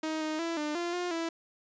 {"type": "tone with pitch steps", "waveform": "sawtooth", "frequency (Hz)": [314.5, 310.6, 333.6, 299.7, 345.6, 355, 330.9], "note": ["D#4", "D#4", "E4", "D4", "F4", "F4", "E4"], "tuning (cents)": [19, -3, 21, 35, -18, 28, 7], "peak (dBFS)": -27, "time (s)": [0.03, 1.29], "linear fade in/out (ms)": 5, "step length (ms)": 180, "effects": ["resampled to 16000 Hz"]}